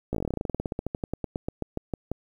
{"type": "slowing click train", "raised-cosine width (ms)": 2, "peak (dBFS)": -15, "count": 30, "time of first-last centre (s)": [0.13, 2.116], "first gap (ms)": 16, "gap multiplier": 1.09, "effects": ["9-bit"]}